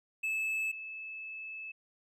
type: tone pair in turn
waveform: triangle / sine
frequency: 2611 / 2611 Hz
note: E7 / E7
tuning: -17 / -17 cents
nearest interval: unison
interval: 0 cents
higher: neither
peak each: -29 / -40 dBFS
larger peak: first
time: 0.23-0.72 / 0.72-1.72 s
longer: second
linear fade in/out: 10 ms
effects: none